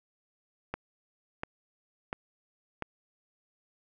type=click train; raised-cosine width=0.5 ms; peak=-18 dBFS; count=4; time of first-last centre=0.74-2.823 s; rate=1.44 Hz; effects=none